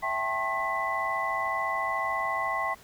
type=tone cluster; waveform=sine; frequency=659 / 781 / 875 / 1077 / 1994 Hz; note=E5 / G5 / A5 / C6 / B6; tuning=-1 / -7 / -10 / +50 / +16 cents; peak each=-35 / -34 / -37 / -30 / -32 dBFS; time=0.02-2.75 s; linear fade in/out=20 ms; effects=pink hiss -53 dBFS RMS until 2.83 s